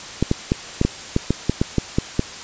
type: clicks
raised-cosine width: 3 ms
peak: -3 dBFS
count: 12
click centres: 0.226 / 0.314 / 0.519 / 0.814 / 0.85 / 1.164 / 1.306 / 1.496 / 1.615 / 1.783 / 1.985 / 2.194 s
effects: white hiss -34 dBFS RMS until 2.43 s + resampled to 16000 Hz